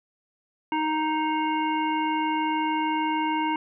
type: harmonic tone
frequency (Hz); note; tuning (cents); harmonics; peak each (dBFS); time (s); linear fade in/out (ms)
311.1; D#4; 0; 1 / 3 / 5 / 7 / 9; -27 / -25 / -38 / -35 / -37; 0.72-3.56; 2
effects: none